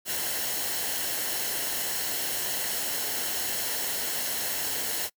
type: noise with comb filter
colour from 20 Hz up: white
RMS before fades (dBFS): -30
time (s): 0.05-5.1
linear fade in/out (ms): 50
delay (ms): 0.83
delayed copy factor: -0.5
effects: noise-tail reverb RT60 0.1 s tail -25 dB re dry